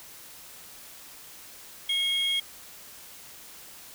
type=tone pair together; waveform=triangle; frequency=2180 / 3266 Hz; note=C#7 / G#7; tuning=-29 / -30 cents; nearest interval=perfect fifth; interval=699 cents; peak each=-32 / -23 dBFS; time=1.89-2.4 s; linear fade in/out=5 ms; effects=white hiss -47 dBFS RMS until 3.94 s